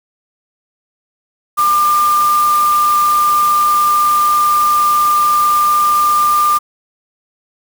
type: tone in noise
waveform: sine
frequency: 1197 Hz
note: D6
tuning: 33 cents sharp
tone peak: -9 dBFS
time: 1.57-6.59 s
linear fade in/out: 20 ms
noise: white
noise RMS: -25 dBFS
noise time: 1.57-6.59 s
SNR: +13 dB
effects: none